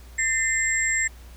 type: tone cluster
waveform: sine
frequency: 1797 / 2070 / 7560 Hz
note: A6 / C7 / A#8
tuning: +36 / -19 / +23 cents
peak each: -25 dBFS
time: 0.18-1.08 s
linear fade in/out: 10 ms
effects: added 60 Hz sine -42 dBFS peak until 1.36 s + pink hiss -52 dBFS RMS until 1.36 s